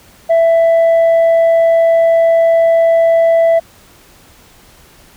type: tone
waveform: sine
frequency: 663 Hz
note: E5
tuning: 10 cents sharp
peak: -4 dBFS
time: 0.29-3.6 s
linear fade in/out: 20 ms
effects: tanh soft clip ceiling -6 dBFS + pink hiss -44 dBFS RMS until 5.16 s